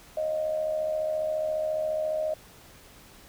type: tone with amplitude modulation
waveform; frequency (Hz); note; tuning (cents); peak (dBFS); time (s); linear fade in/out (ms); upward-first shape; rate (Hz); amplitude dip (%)
sine; 622.3; D#5; 0; -23; 0.17-2.34; 5; sine; 74.5; 55
effects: pink hiss -52 dBFS RMS until 3.28 s